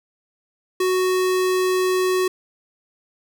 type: tone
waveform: square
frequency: 370 Hz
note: F#4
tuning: in tune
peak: -18 dBFS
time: 0.8-2.28 s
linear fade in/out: 5 ms
effects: none